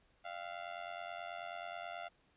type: tone with amplitude modulation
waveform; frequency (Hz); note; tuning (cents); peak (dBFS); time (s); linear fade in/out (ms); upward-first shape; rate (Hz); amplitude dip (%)
sawtooth; 692; F5; -16; -35; 0.24-2.09; 20; sine; 89.3; 85
effects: pink hiss -72 dBFS RMS until 2.36 s + resampled to 8000 Hz